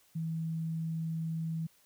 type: tone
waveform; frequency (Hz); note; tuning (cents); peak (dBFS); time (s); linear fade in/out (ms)
sine; 162.3; E3; -27; -32; 0.15-1.67; 10
effects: white hiss -66 dBFS RMS until 1.85 s